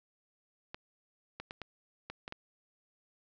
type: clicks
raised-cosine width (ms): 0.3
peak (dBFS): -25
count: 7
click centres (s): 0.745 / 1.4 / 1.509 / 1.617 / 2.1 / 2.279 / 2.324
effects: resampled to 16000 Hz + 11-bit